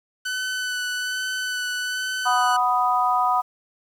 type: tone with vibrato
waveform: sawtooth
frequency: 1500 Hz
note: F#6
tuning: 23 cents sharp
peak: -21 dBFS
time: 0.25-2.57 s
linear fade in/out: 10 ms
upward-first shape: sine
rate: 1.2 Hz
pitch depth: 16 cents each way
type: chord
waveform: sine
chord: B major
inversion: second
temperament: equal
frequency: 740 / 987.8 / 1244.5 Hz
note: F#5 / B5 / D#6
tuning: 0 / 0 / 0 cents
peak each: -22 dBFS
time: 2.25-3.42 s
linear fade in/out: 20 ms
effects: low-pass 10000 Hz 12 dB/octave + 8-bit